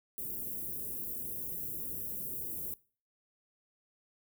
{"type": "band-stop noise", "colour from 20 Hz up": "white", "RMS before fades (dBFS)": -39, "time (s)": [0.18, 2.74], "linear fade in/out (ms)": 0, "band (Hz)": [430, 12000], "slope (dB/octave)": 24, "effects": ["noise-tail reverb RT60 0.4 s tail -21 dB re dry"]}